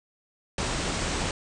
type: low-pass noise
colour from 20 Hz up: pink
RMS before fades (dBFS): -29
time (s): 0.58-1.31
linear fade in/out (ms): 2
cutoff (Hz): 8900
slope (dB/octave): 96
effects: none